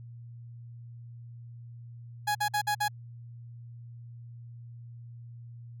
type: tone bursts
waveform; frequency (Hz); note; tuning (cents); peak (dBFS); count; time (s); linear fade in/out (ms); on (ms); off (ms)
30% pulse; 833; G#5; +5; -23; 5; 2.27-2.883; 10; 81; 52
effects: added 118 Hz sine -43 dBFS peak until 5.8 s